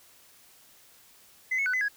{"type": "tone with pitch steps", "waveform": "sine", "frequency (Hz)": [2035, 2196, 1499, 2021, 1660], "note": ["C7", "C#7", "F#6", "B6", "G#6"], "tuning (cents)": [-49, -17, 22, 39, -1], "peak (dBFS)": -23, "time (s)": [1.51, 1.885], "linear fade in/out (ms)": 10, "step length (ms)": 75, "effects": ["tanh soft clip ceiling -22 dBFS", "white hiss -57 dBFS RMS until 1.96 s"]}